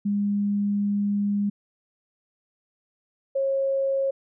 sine tone pair in turn, 203.4 / 543 Hz, G#3 / C#5, -36 / -36 cents, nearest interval octave + perfect fourth, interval 1700 cents, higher second, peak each -21 / -21 dBFS, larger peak neither, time 0.05-1.5 / 3.35-4.11 s, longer first, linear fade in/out 10 ms, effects none

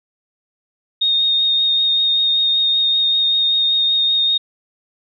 sine tone with vibrato, 3700 Hz, A#7, 14 cents flat, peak -13 dBFS, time 1.01-4.38 s, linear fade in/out 10 ms, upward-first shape triangle, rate 5.2 Hz, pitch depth 15 cents each way, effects none

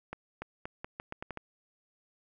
accelerating click train, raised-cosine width 0.5 ms, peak -23 dBFS, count 9, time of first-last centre 0.13-1.373 s, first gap 290 ms, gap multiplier 0.81, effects none

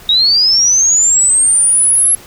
sine linear sweep, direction up, 3729 to 11175 Hz, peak -7 dBFS, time 0.09-2.15 s, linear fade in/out 2 ms, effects pink hiss -37 dBFS RMS until 2.26 s

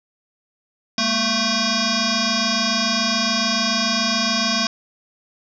sine tone with frequency modulation, 2423 Hz, D#7, 47 cents flat, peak -17 dBFS, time 0.98-4.67 s, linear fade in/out 2 ms, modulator 443 Hz, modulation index 7.4, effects none

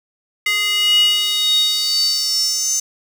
square tone with high-pass filter sweep, 415.3 Hz, G#4, in tune, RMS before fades -17 dBFS, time 0.46-2.8 s, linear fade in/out 5 ms, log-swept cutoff 2300 to 6400 Hz, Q 9.9, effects 8-bit

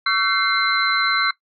sine tone cluster, 1129 / 1348 / 1528 / 2100 / 4054 Hz, C#6 / E6 / G6 / C7 / B7, +31 / +38 / -45 / +6 / +45 cents, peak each -23 dBFS, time 0.06-1.31 s, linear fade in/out 5 ms, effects noise-tail reverb RT60 0.1 s tail -18 dB re dry

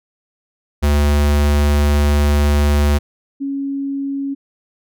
square / sine tone pair in turn, 73 / 276.6 Hz, D2 / C#4, -10 / -4 cents, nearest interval octave + major seventh, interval 2306 cents, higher second, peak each -12 / -19 dBFS, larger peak first, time 0.82-2.99 / 3.4-4.35 s, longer first, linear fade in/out 20 ms, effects none

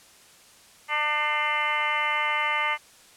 harmonic tone with a mistuned harmonic, 299.3 Hz, D4, 33 cents sharp, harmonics 2 / 3 / 4 / 5 / 6 / 7 / 8 / 9 / 10, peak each -38 / -30 / -29 / -37 / -35 / -26 / -38 / -38 / -35 dBFS, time 0.88-2.78 s, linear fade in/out 50 ms, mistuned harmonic 5, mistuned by +19 cents, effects white hiss -53 dBFS RMS until 3.16 s + low-pass 10000 Hz 12 dB/octave

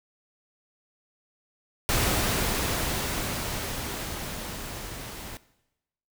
pink noise with level ramp, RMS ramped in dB -24 to -40 dBFS, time 1.89-5.37 s, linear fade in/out 0 ms, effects noise-tail reverb RT60 0.9 s tail -18 dB re dry

